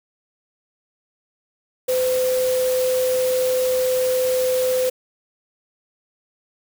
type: tone in noise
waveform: sine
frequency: 510 Hz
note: C5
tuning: 44 cents flat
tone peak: -17 dBFS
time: 1.88-4.9 s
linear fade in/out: 10 ms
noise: white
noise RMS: -30 dBFS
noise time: 1.88-4.9 s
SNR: +10 dB
effects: none